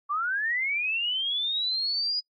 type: linear sweep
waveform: sine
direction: up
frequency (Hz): 1129 to 4959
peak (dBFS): -25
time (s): 0.09-2.21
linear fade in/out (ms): 20
effects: noise-tail reverb RT60 0.1 s tail -21 dB re dry + AAC 64 kbps